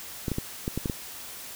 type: clicks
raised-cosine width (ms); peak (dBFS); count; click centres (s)
3; -15; 7; 0.282 / 0.317 / 0.384 / 0.679 / 0.776 / 0.858 / 0.898
effects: white hiss -41 dBFS RMS until 1.55 s